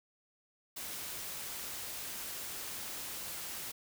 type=noise; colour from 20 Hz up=white; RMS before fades=-42 dBFS; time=0.76-3.72 s; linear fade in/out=10 ms; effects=none